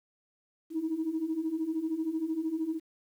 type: beating tone pair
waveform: sine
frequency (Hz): 311.1 / 324.1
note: D#4 / E4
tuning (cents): 0 / -29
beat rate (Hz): 13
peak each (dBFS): -34 / -30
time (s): 0.7-2.8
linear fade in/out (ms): 50
effects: tanh soft clip ceiling -22 dBFS + 10-bit